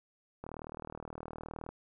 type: click train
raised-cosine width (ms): 1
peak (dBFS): -28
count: 50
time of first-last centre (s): 0.44-1.69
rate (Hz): 39.2
effects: none